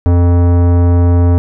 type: tone with tanh clipping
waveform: sine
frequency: 87.31 Hz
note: F2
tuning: in tune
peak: -8 dBFS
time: 0.06-1.38 s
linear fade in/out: 0 ms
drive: 18 dB
effects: none